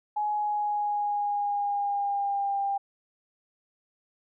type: tone with pitch glide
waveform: sine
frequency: 839 to 796 Hz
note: G#5 to G5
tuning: +17 to +26 cents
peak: -25 dBFS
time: 0.16-2.78 s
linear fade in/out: 10 ms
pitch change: -91 cents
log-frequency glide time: 0.32-2.6 s
effects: none